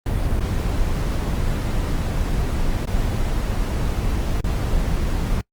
brown noise with dropouts, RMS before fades -21 dBFS, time 0.06-5.41 s, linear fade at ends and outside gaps 2 ms, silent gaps 0.396-0.406 / 2.855-2.872 / 4.407-4.442 s, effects noise-tail reverb RT60 0.1 s tail -23 dB re dry + Opus 32 kbps

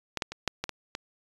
clicks, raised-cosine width 0.2 ms, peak -13 / -11 / -20 / -8 / -13 / -16 / -16 dBFS, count 7, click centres 0.173 / 0.222 / 0.32 / 0.477 / 0.64 / 0.693 / 0.951 s, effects resampled to 24000 Hz

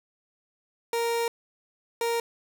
30% pulse tone pair in turn, 466.2 / 466.2 Hz, A#4 / A#4, 0 / 0 cents, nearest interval unison, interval 0 cents, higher neither, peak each -22 dBFS, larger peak neither, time 0.93-1.28 / 2.01-2.2 s, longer first, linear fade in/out 2 ms, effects none

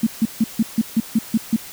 sine tone bursts, 223.5 Hz, A3, 27 cents sharp, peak -12 dBFS, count 9, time 0.03-1.563 s, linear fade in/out 5 ms, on 37 ms, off 150 ms, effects white hiss -37 dBFS RMS until 1.72 s

